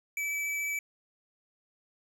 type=tone with vibrato; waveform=square; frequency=2303 Hz; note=D7; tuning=34 cents flat; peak=-31 dBFS; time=0.17-0.79 s; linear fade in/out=2 ms; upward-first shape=sine; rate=14 Hz; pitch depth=9 cents each way; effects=none